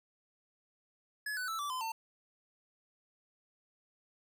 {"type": "tone with pitch steps", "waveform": "square", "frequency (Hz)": [1700, 1497.1, 1318.5, 1161.1, 1022.6, 900.5], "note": ["G#6", "F#6", "E6", "D6", "C6", "A5"], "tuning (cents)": [40, 20, 0, -20, -40, 40], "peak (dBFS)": -36, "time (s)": [1.26, 1.92], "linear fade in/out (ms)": 5, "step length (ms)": 110, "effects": []}